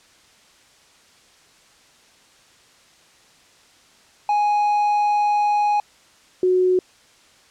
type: tone pair in turn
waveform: triangle / sine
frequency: 830.6 / 367.3 Hz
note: G#5 / F#4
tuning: 0 / -13 cents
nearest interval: octave + major second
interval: 1413 cents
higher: first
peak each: -14 dBFS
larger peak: neither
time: 4.29-5.8 / 6.43-6.79 s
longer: first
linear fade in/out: 2 ms
effects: white hiss -53 dBFS RMS until 7.5 s + low-pass 7000 Hz 12 dB/octave